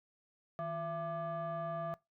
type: tone with frequency modulation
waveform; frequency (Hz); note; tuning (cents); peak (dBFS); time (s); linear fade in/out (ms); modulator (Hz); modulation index
sine; 672; E5; +33; -35; 0.59-1.94; 0; 512; 0.99
effects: noise-tail reverb RT60 0.2 s tail -22 dB re dry + tanh soft clip ceiling -32 dBFS